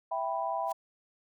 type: chord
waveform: sine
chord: E minor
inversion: none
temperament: equal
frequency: 659.3 / 784 / 987.8 Hz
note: E5 / G5 / B5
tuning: 0 / 0 / 0 cents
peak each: -34 dBFS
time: 0.11-0.73 s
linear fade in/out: 10 ms
type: noise with exponential growth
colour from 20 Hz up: white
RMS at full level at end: -44 dBFS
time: 0.63-0.72 s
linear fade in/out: 2 ms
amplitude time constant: 18 ms
effects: none